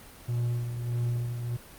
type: tone with tremolo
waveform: triangle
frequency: 119.9 Hz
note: A#2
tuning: 49 cents sharp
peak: -23 dBFS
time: 0.28-1.57 s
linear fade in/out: 10 ms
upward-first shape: sine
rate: 1.6 Hz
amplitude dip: 50%
effects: pink hiss -49 dBFS RMS until 1.78 s + Opus 32 kbps